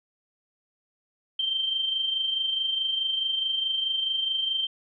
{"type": "tone with amplitude modulation", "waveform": "sine", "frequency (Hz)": 3136, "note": "G7", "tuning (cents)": 0, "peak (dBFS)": -22, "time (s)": [1.39, 4.67], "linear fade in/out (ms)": 5, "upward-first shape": "sine", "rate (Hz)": 24.7, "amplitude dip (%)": 50, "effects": []}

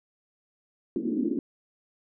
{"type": "band-pass noise", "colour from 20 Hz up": "white", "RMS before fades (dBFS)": -28, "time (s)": [0.96, 1.39], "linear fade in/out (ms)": 2, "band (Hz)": [220, 340], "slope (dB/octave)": 48, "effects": []}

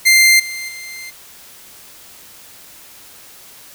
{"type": "tone with level steps", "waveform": "sawtooth", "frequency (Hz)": 2092, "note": "C7", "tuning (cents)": -1, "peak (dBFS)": [-4, -21, -26], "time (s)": [0.05, 1.11], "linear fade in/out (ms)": 20, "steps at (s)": [0.39, 0.68], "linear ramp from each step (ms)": 10, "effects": ["white hiss -41 dBFS RMS until 3.74 s"]}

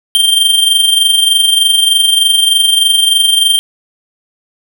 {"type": "tone with amplitude modulation", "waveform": "square", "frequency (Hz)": 3165, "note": "G7", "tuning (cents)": 16, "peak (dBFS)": -5, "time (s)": [0.15, 3.59], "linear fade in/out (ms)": 0, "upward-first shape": "sine", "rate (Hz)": 23.3, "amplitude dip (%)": 55, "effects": []}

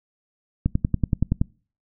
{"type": "click train", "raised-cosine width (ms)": 5, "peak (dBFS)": -7, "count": 9, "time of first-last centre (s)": [0.66, 1.415], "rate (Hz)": 10.6, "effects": ["noise-tail reverb RT60 0.4 s tail -25 dB re dry"]}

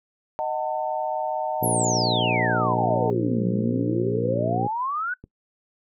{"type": "chord", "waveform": "sine", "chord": "D# diminished", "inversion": "none", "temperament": "just", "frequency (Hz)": [622.3, 746.7, 896], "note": ["D#5", "F#5", "A5"], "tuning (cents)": [0, 16, 31], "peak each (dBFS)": -28, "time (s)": [0.39, 3.1], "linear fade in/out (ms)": 0}
{"type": "harmonic tone", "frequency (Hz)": 58.6, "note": "A#1", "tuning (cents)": 10, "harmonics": [2, 3, 4, 5, 6, 7, 8, 9], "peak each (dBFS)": [-28, -30, -31, -32, -33, -33, -34, -35], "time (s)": [1.61, 4.68], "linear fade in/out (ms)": 20}
{"type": "exponential two-way sweep", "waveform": "sine", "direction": "down then up", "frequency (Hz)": [11840, 180, 1516], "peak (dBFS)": -24, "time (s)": [1.63, 5.14], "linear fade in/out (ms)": 5, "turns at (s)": 3.47}
{"type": "click", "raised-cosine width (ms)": 3, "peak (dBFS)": -28, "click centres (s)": 5.24}
{"effects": ["noise-tail reverb RT60 0.1 s tail -20 dB re dry"]}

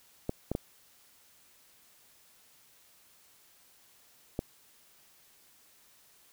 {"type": "clicks", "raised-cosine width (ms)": 2, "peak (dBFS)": -17, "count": 4, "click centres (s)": [0.294, 0.516, 0.551, 4.391], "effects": ["white hiss -62 dBFS RMS until 6.32 s"]}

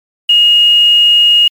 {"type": "tone with quantisation", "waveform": "sine", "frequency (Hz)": 2864, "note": "F7", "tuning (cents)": 43, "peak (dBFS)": -4, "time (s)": [0.29, 1.48], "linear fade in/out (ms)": 5, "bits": 5, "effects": ["MP3 96 kbps"]}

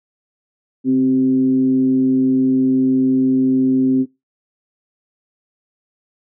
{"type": "tone with frequency modulation", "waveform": "sine", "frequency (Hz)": 261.6, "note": "C4", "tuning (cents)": 0, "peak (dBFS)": -11, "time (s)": [0.84, 4.06], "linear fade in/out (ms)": 50, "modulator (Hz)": 126, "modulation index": 0.39, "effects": ["noise-tail reverb RT60 0.2 s tail -18 dB re dry", "high-pass 150 Hz 12 dB/octave"]}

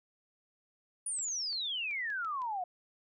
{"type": "exponential sweep", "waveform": "sine", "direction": "down", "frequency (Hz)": [9750, 698.5], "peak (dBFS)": -33, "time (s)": [1.06, 2.64], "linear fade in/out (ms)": 5}
{"type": "clicks", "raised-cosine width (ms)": 0.2, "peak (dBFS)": -38, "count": 7, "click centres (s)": [1.187, 1.285, 1.529, 1.911, 2.102, 2.248, 2.419]}
{"effects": []}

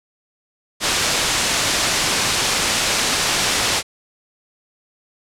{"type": "low-pass noise", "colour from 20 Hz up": "white", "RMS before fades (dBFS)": -19, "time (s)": [0.8, 3.83], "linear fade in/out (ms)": 50, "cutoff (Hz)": 6800, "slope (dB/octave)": 12, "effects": ["low-pass 11000 Hz 12 dB/octave"]}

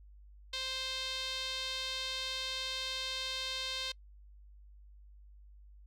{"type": "tone with band-pass filter", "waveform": "sawtooth", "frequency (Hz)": 523.3, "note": "C5", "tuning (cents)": 0, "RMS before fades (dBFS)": -38, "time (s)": [0.53, 3.92], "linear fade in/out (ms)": 5, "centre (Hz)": 3800, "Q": 3.3, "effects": ["noise-tail reverb RT60 0.1 s tail -25 dB re dry", "added 50 Hz sine -53 dBFS peak until 5.86 s"]}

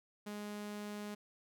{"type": "tone", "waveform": "sawtooth", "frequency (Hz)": 207.7, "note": "G#3", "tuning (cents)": 0, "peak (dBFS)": -38, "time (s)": [0.26, 1.15], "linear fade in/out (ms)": 10, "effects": []}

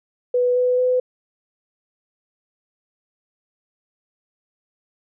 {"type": "tone with pitch steps", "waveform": "sine", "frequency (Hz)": [493.9, 498.8, 503.7], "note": ["B4", "B4", "B4"], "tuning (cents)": [0, 17, 34], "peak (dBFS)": -15, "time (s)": [0.34, 1], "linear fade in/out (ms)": 5, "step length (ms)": 220, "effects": []}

